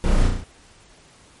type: noise with echo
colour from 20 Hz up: brown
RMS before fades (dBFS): -20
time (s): 0.04-0.27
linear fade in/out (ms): 0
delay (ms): 34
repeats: 5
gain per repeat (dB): -3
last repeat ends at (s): 0.44
effects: pink hiss -51 dBFS RMS until 1.4 s + MP3 48 kbps